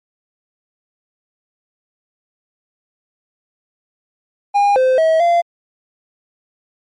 triangle tone with pitch steps, 811 / 517 / 643 / 688 Hz, G#5 / C5 / E5 / F5, -41 / -21 / -43 / -26 cents, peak -8 dBFS, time 4.54-5.42 s, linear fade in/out 20 ms, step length 220 ms, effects MP3 48 kbps

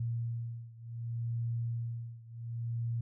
sine beating tone pair, 116.54 / 117.21 Hz, A#2 / A#2, 0 / +10 cents, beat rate 0.67 Hz, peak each -36 / -38 dBFS, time 0-3.01 s, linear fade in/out 5 ms, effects none

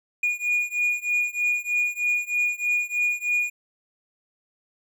triangle beating tone pair, 2442 / 2445.2 Hz, D#7 / D#7, -33 / -31 cents, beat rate 3.2 Hz, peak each -23 / -24 dBFS, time 0.23-3.5 s, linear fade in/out 5 ms, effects none

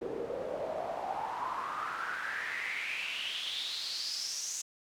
pink noise with band-pass filter sweep, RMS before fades -37 dBFS, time 0.01-4.62 s, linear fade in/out 10 ms, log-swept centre 410 to 6700 Hz, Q 6.2, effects none

